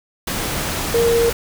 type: tone in noise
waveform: sine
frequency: 466.2 Hz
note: A#4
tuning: in tune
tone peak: -13 dBFS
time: 0.94-1.3 s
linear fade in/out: 5 ms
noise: pink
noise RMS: -23 dBFS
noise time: 0.27-1.33 s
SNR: +7 dB
effects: none